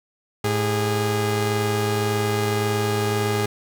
sawtooth tone pair together, 108 / 410.2 Hz, A2 / G#4, -32 / -21 cents, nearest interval octave + major seventh, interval 2311 cents, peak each -19 dBFS, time 0.44-3.46 s, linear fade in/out 5 ms, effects none

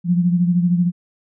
sine beating tone pair, 174.61 / 187.61 Hz, F3 / F#3, 0 / +24 cents, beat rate 13 Hz, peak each -14 / -22 dBFS, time 0.04-0.92 s, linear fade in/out 50 ms, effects none

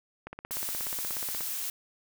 click train, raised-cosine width 0.5 ms, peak -24 dBFS, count 20, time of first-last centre 0.27-1.408 s, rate 16.7 Hz
blue noise, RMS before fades -34 dBFS, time 0.51-1.7 s, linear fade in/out 2 ms
effects none

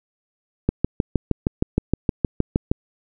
click train, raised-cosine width 3 ms, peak -4 dBFS, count 14, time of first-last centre 0.69-2.715 s, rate 6.42 Hz, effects none

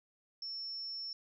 sine tone, 5400 Hz, E8, 41 cents sharp, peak -39 dBFS, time 0.42-1.13 s, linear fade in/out 2 ms, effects none

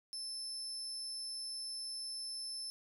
35% pulse tone, 5274 Hz, E8, in tune, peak -38 dBFS, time 0.13-2.7 s, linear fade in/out 0 ms, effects none

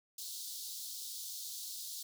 pink high-pass noise, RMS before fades -44 dBFS, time 0.18-2.03 s, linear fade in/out 5 ms, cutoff 3700 Hz, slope 48 dB/octave, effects none

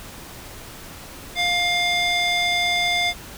square tone with band-pass filter, 705 Hz, F5, 16 cents sharp, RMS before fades -21 dBFS, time 1.35-3.14 s, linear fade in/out 50 ms, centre 3000 Hz, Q 1.8, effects pink hiss -39 dBFS RMS until 3.37 s

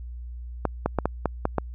clicks, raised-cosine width 1 ms, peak -8 dBFS, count 7, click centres 0.653 / 0.86 / 0.987 / 1.056 / 1.257 / 1.454 / 1.583 s, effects added 60 Hz sine -34 dBFS peak until 1.74 s

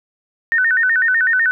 sine tone with vibrato, 1661.2 Hz, G#6, in tune, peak -12 dBFS, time 0.52-1.51 s, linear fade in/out 0 ms, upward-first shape square, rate 8 Hz, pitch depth 170 cents each way, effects none

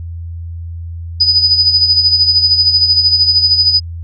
sine tone with tremolo, 4978 Hz, D#8, in tune, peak -5 dBFS, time 1.2-3.8 s, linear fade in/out 10 ms, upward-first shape sine, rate 13 Hz, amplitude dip 60%, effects added 84 Hz sine -22 dBFS peak until 4.03 s

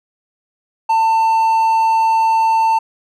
triangle tone, 895 Hz, A5, 29 cents sharp, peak -9 dBFS, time 0.89-2.79 s, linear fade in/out 10 ms, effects none

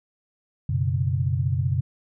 sine chord, F# suspended fourth, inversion none, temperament just, 92.5 / 123.33 / 138.75 Hz, F#2 / B2 / C#3, 0 / -2 / +2 cents, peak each -25 dBFS, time 0.69-1.81 s, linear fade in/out 5 ms, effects none

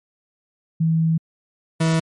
sine / 40% pulse tone pair in turn, 162.2 / 162.2 Hz, E3 / E3, -28 / -28 cents, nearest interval unison, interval 0 cents, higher neither, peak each -15 dBFS, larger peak neither, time 0.8-1.18 / 1.8-2 s, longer first, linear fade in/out 10 ms, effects MP3 48 kbps

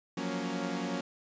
sawtooth chord, Gb major seventh, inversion third, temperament equal with one note detuned, 174.61 / 185 / 233.1 / 279.1 Hz, F3 / Gb3 / Bb3 / Db4, 0 / 0 / 0 / +12 cents, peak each -36 / -34 / -34 / -33 dBFS, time 0.17-1.01 s, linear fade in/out 5 ms, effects resampled to 16000 Hz

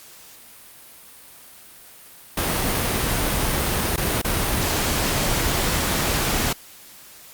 pink noise with dropouts, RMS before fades -22 dBFS, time 2.37-6.53 s, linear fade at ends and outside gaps 5 ms, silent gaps 3.963-3.976 / 4.217-4.245 s, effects white hiss -45 dBFS RMS until 7.33 s + Opus 48 kbps

